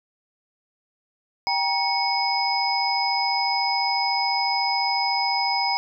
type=tone cluster; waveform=sine; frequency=789 / 943 / 2206 / 5030 Hz; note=G5 / A#5 / C#7 / D#8; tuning=+11 / +20 / -9 / +18 cents; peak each=-25 / -26 / -28 / -25 dBFS; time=1.47-5.77 s; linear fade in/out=0 ms; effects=none